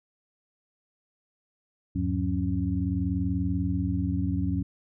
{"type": "tone cluster", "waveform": "sine", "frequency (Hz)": [79.3, 99.8, 180.3, 276.1], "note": ["D#2", "G2", "F#3", "C#4"], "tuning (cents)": [33, 32, -45, -7], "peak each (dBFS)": -30, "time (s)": [1.95, 4.63], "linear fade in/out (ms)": 10, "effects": []}